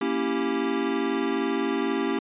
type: chord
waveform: square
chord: A# diminished seventh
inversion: none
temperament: equal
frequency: 233.1 / 277.2 / 329.6 / 392 Hz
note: A#3 / C#4 / E4 / G4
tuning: 0 / 0 / 0 / 0 cents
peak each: -32 / -29 / -31 / -29 dBFS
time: 0.01-2.19 s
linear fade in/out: 5 ms
effects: resampled to 8000 Hz